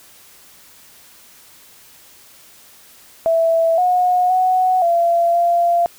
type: tone with pitch steps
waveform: sine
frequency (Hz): 659 / 725 / 741 / 683 / 690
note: E5 / F#5 / F#5 / F5 / F5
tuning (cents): -1 / -35 / +2 / -39 / -21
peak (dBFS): -12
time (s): 3.26-5.86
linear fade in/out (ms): 0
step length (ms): 520
effects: white hiss -46 dBFS RMS until 5.98 s